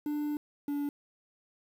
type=tone pair in turn; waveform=triangle; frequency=296.2 / 287.9 Hz; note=D4 / D4; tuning=+15 / -34 cents; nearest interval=unison; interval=49 cents; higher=first; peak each=-28 dBFS; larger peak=neither; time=0.06-0.37 / 0.68-0.89 s; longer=first; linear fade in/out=2 ms; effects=9-bit